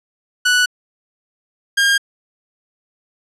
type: tone pair in turn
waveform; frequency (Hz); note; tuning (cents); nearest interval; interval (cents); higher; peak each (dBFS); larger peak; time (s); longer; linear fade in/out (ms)
sawtooth; 1479 / 1613.4; F#6 / G6; -1 / +49; major second; 150; second; -8; neither; 0.45-0.66 / 1.77-1.98; neither; 10
effects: low-pass 9000 Hz 12 dB/octave